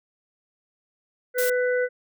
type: harmonic tone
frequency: 497.4 Hz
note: B4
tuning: 12 cents sharp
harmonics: 1 / 3 / 4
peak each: -21 / -28 / -34 dBFS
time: 1.34-1.89 s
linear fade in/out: 50 ms
type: noise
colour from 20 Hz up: blue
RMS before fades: -29 dBFS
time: 1.38-1.5 s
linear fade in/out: 5 ms
effects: none